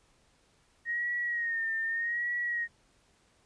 sine tone with vibrato, 1864.7 Hz, A#6, in tune, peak -29 dBFS, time 0.85-2.68 s, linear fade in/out 50 ms, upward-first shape sine, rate 0.83 Hz, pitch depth 60 cents each way, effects pink hiss -67 dBFS RMS until 3.45 s + resampled to 22050 Hz

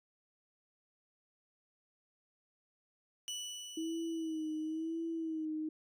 25% pulse tone with exponential decay, 2960 Hz, F#7, in tune, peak -34 dBFS, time 3.28-5.45 s, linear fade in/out 0 ms, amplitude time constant 470 ms
sine tone with vibrato, 320.3 Hz, E4, 50 cents flat, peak -35 dBFS, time 3.77-5.69 s, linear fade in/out 5 ms, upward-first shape sine, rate 0.98 Hz, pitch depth 55 cents each way
effects resampled to 32000 Hz

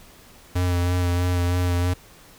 square tone with vibrato, 88.8 Hz, F2, 29 cents sharp, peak -20 dBFS, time 0.55-1.94 s, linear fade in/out 10 ms, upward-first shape sine, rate 3.1 Hz, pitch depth 22 cents each way, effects pink hiss -49 dBFS RMS until 2.38 s

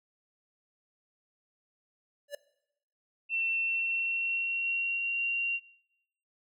square tone with exponential growth, 577 Hz, D5, 31 cents flat, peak -32 dBFS, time 2.28-2.35 s, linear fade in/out 5 ms, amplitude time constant 15 ms
sine tone with pitch glide, 2696 to 2759 Hz, E7 to F7, +38 to -22 cents, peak -28 dBFS, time 3.29-5.6 s, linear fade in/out 50 ms, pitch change +40 cents, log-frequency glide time 3.51-5.19 s
effects noise-tail reverb RT60 0.8 s tail -19 dB re dry

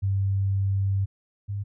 sine tone pair in turn, 97.8 / 100.84 Hz, G2 / G2, -4 / +49 cents, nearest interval minor second, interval 53 cents, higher second, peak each -21 / -27 dBFS, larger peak first, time 0.02-1.06 / 1.48-1.64 s, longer first, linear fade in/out 20 ms, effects none

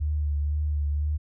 sine tone with vibrato, 74 Hz, D2, 14 cents sharp, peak -23 dBFS, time 0-1.18 s, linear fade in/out 20 ms, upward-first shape triangle, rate 2 Hz, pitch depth 37 cents each way, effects none

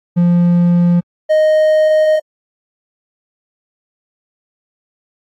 triangle tone pair in turn, 174.2 / 620.8 Hz, F3 / D#5, -4 / -4 cents, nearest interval octave + minor seventh, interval 2200 cents, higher second, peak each -6 dBFS, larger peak neither, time 0.16-1.01 / 1.29-2.2 s, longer second, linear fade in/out 20 ms, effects AAC 48 kbps

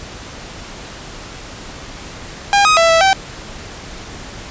sawtooth tone with pitch steps, 805 / 1256 / 664 / 657 / 773 Hz, G5 / D#6 / E5 / E5 / G5, +46 / +16 / +12 / -6 / -24 cents, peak -5 dBFS, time 2.53-3.13 s, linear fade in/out 0 ms, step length 120 ms, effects pink hiss -32 dBFS RMS until 4.5 s + resampled to 16000 Hz

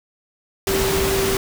sine tone in noise, 388.3 Hz, G4, 16 cents flat, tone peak -20 dBFS, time 0.67-1.37 s, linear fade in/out 2 ms, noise pink, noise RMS -22 dBFS, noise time 0.67-1.37 s, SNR -1 dB, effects none

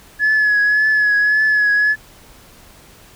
sine tone with vibrato, 1700 Hz, G#6, 40 cents sharp, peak -10 dBFS, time 0.19-1.96 s, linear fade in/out 50 ms, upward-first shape triangle, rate 1.8 Hz, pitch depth 39 cents each way, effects tanh soft clip ceiling -9 dBFS + pink hiss -45 dBFS RMS until 3.15 s

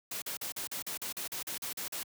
white noise bursts, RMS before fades -38 dBFS, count 13, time 0.11-2.032 s, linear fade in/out 5 ms, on 110 ms, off 41 ms, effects high-pass 100 Hz 12 dB/octave

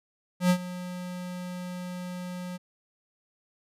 square tone with ADSR envelope, 180 Hz, F#3, 47 cents flat, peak -18 dBFS, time 0.4-2.58 s, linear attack 99 ms, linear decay 75 ms, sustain -17 dB, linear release 23 ms, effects resampled to 32000 Hz

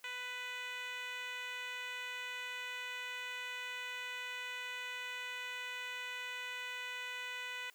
10% pulse tone with band-pass filter, 497.2 Hz, B4, 12 cents sharp, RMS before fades -43 dBFS, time 0.04-7.7 s, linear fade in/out 2 ms, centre 2400 Hz, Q 1.2, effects white hiss -66 dBFS RMS until 7.74 s + high-pass 300 Hz 12 dB/octave

